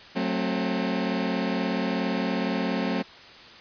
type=chord; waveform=sawtooth; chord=F# diminished; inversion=none; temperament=just; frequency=185 / 222 / 266.4 Hz; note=F#3 / A3 / C4; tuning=0 / +16 / +31 cents; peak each=-25 dBFS; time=0.15-3.03 s; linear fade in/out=20 ms; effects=white hiss -46 dBFS RMS until 3.6 s + resampled to 11025 Hz